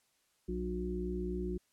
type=harmonic tone with a mistuned harmonic; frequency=60 Hz; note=B1; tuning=49 cents flat; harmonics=1 / 3 / 5 / 6; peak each=-39 / -39 / -44 / -38 dBFS; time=0.48-1.58 s; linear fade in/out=10 ms; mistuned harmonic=3; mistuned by=+37 cents; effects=white hiss -74 dBFS RMS until 1.72 s + low-pass 11000 Hz 12 dB/octave